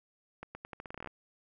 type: accelerating click train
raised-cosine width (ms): 0.5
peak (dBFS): -27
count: 14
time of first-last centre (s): 0.43-1.073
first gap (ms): 120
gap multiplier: 0.83
effects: none